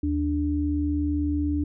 sine tone pair together, 77.78 / 293.7 Hz, D#2 / D4, 0 / 0 cents, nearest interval octave + major seventh, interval 2300 cents, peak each -26 / -24 dBFS, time 0.03-1.64 s, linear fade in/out 5 ms, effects none

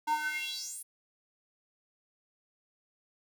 square tone with high-pass filter sweep, 303.6 Hz, D#4, 42 cents flat, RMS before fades -35 dBFS, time 0.07-0.83 s, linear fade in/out 10 ms, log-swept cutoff 750 to 11000 Hz, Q 6.4, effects none

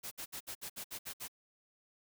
white noise bursts, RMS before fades -43 dBFS, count 9, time 0.03-1.282 s, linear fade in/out 20 ms, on 84 ms, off 62 ms, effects none

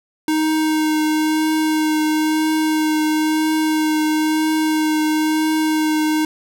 square tone with vibrato, 311.1 Hz, D#4, in tune, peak -16 dBFS, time 0.28-6.25 s, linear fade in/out 2 ms, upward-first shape triangle, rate 1 Hz, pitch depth 14 cents each way, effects none

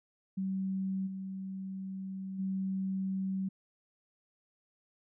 sine tone with level steps, 191.1 Hz, G3, 44 cents flat, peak -31 / -37 / -31 dBFS, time 0.37-3.49 s, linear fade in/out 10 ms, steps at 1.06 / 2.38 s, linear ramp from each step 20 ms, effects none

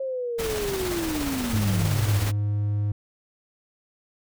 sine linear sweep, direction down, 540 to 81.2 Hz, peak -26 dBFS, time 0-2.24 s, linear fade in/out 5 ms
pink noise with tremolo, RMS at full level -30 dBFS, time 0.38-2.32 s, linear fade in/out 20 ms, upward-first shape square, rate 17 Hz, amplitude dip 25%
triangle tone with pitch glide, 102.5 to 103.39 Hz, G#2 to G#2, -22 to -7 cents, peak -20 dBFS, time 1.53-2.92 s, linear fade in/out 5 ms, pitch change +15 cents, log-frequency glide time 1.9-2.44 s
effects none

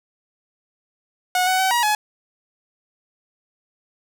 sawtooth tone with pitch steps, 731 / 747 / 759 / 956 / 846 Hz, F#5 / F#5 / F#5 / A#5 / G#5, -21 / +16 / +44 / +43 / +32 cents, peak -13 dBFS, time 1.35-1.95 s, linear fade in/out 2 ms, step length 120 ms, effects none

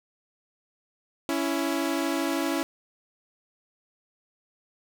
sawtooth tone pair together, 278.9 / 331.7 Hz, C#4 / E4, +11 / +11 cents, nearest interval minor third, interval 300 cents, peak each -24 dBFS, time 1.29-2.63 s, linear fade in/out 0 ms, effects none

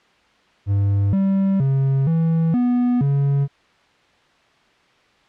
triangle tone with pitch steps, 100 / 194.3 / 135.6 / 163.7 / 245.3 / 140.1 Hz, G2 / G3 / C#3 / E3 / B3 / C#3, +35 / -15 / -38 / -12 / -12 / +19 cents, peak -13 dBFS, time 0.66-3.48 s, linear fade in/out 50 ms, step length 470 ms, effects white hiss -56 dBFS RMS until 5.28 s + low-pass 3000 Hz 12 dB/octave

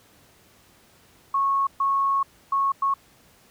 sine tone bursts at uneven times, 1100 Hz, C#6, 14 cents flat, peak -19 dBFS, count 4, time 1.34-1.67 / 1.8-2.23 / 2.52-2.72 / 2.82-2.94 s, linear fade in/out 5 ms, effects pink hiss -56 dBFS RMS until 3.5 s + high-pass 60 Hz 12 dB/octave

